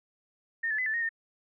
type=tone with pitch steps; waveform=sine; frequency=1829 / 1731 / 2015 / 1756 / 1863 / 1820 Hz; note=A#6 / A6 / B6 / A6 / A#6 / A#6; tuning=-33 / -29 / +34 / -4 / -2 / -42 cents; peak=-27 dBFS; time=0.63-1.092 s; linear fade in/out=10 ms; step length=77 ms; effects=none